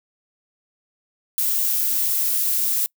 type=noise; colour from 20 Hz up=violet; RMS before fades=-21 dBFS; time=1.38-2.86 s; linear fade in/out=0 ms; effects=noise-tail reverb RT60 0.1 s tail -26 dB re dry